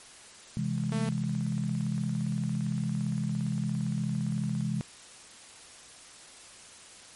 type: chord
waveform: sine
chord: C augmented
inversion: none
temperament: equal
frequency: 130.81 / 164.81 / 207.7 Hz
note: C3 / E3 / G#3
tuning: 0 / 0 / 0 cents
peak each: -32 dBFS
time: 0.57-4.81 s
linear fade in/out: 0 ms
type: click train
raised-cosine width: 0.5 ms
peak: -35 dBFS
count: 68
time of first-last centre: 0.78-4.609 s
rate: 17.5 Hz
type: tone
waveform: sawtooth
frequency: 223.2 Hz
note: A3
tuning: 25 cents sharp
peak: -28 dBFS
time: 0.92-1.09 s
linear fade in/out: 0 ms
effects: white hiss -50 dBFS RMS until 7.15 s + MP3 48 kbps